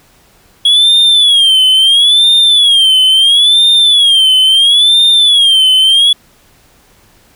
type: tone with vibrato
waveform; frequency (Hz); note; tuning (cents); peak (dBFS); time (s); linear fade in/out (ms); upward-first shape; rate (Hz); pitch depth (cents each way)
triangle; 3322; G#7; 0; -3; 0.65-6.13; 5; sine; 0.74; 150
effects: pink hiss -47 dBFS RMS until 7.35 s